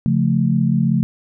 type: chord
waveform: sine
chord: Db augmented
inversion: none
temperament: equal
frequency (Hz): 138.59 / 174.61 / 220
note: Db3 / F3 / A3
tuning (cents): 0 / 0 / 0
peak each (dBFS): -18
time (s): 0.06-1.03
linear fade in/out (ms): 0
effects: none